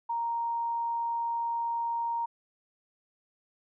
sine tone, 932.3 Hz, A#5, in tune, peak -28 dBFS, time 0.09-2.26 s, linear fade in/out 10 ms, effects none

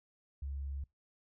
sine tone, 69.3 Hz, C#2, in tune, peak -37 dBFS, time 0.42-0.84 s, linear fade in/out 5 ms, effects noise-tail reverb RT60 0.2 s tail -25 dB re dry

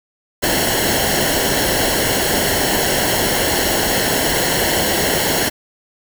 pink noise with comb filter, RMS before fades -17 dBFS, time 0.42-5.5 s, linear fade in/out 20 ms, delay 0.82 ms, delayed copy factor -0.7, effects none

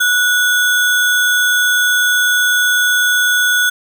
sine tone with sample-and-hold, 1468 Hz, F#6, 14 cents flat, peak -10 dBFS, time 0-3.7 s, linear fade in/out 10 ms, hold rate 4900 Hz, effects none

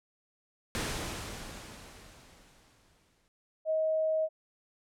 pink noise with exponential decay, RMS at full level -32 dBFS, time 0.75-3.28 s, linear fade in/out 0 ms, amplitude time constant 550 ms
sine tone, 632 Hz, D#5, 27 cents sharp, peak -26 dBFS, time 3.65-4.29 s, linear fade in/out 50 ms
effects low-pass 10000 Hz 12 dB/octave

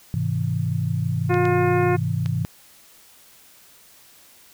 sine chord, Ab augmented, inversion none, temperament just, 103.83 / 129.78 / 162.23 Hz, Ab2 / C3 / E3, 0 / -14 / -27 cents, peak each -25 dBFS, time 0.14-2.45 s, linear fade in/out 0 ms
harmonic tone, 356.9 Hz, F4, 38 cents sharp, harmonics 1 / 2 / 3 / 4 / 5 / 6 / 7, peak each -19 / -25 / -29 / -31 / -33 / -35 / -36 dBFS, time 1.29-1.97 s, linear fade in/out 20 ms
clicks, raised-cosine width 0.2 ms, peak -17 dBFS, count 3, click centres 1.342 / 1.454 / 2.26 s
effects white hiss -51 dBFS RMS until 4.53 s

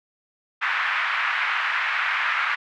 white band-pass noise, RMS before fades -24 dBFS, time 0.61-2.56 s, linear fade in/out 20 ms, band 1100 to 2200 Hz, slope 24 dB/octave, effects none

